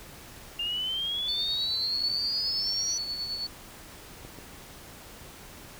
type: exponential sweep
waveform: sine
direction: up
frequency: 2794 to 5920 Hz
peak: -28 dBFS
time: 0.59-2.98 s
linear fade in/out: 5 ms
type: tone with tremolo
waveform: sine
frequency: 4435 Hz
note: C#8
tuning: in tune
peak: -29 dBFS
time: 1.28-3.47 s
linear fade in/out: 5 ms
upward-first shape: sine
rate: 9.4 Hz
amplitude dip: 45%
type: clicks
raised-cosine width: 2 ms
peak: -30 dBFS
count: 2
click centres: 4.25 / 4.387 s
effects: pink hiss -47 dBFS RMS until 5.79 s